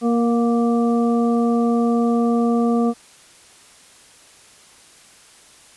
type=harmonic tone with a mistuned harmonic; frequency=234.3 Hz; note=A#3; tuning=9 cents sharp; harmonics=1 / 2 / 3 / 5; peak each=-16 / -22 / -26 / -30 dBFS; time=0.01-2.94 s; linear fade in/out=50 ms; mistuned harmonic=3; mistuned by=+16 cents; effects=white hiss -48 dBFS RMS until 5.76 s + resampled to 24000 Hz